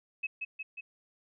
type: tone with echo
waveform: sine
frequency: 2576 Hz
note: E7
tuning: 41 cents flat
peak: -30 dBFS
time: 0.23-0.27 s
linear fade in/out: 10 ms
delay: 180 ms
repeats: 3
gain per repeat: -3 dB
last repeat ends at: 0.81 s
effects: none